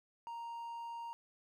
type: tone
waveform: triangle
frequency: 932.3 Hz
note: A#5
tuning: in tune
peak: -40 dBFS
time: 0.27-1.13 s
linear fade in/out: 0 ms
effects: none